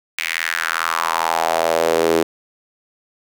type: tone with high-pass filter sweep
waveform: sawtooth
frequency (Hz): 82.41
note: E2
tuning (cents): 0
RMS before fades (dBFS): -19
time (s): 0.18-2.23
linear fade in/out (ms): 5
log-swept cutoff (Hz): 2300 to 370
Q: 3.5
effects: none